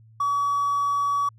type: tone with hard clipping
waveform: triangle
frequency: 1137 Hz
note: C#6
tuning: 44 cents sharp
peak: -21 dBFS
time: 0.2-1.29 s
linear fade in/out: 5 ms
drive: 4 dB
effects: added 111 Hz sine -49 dBFS peak until 1.38 s + AAC 64 kbps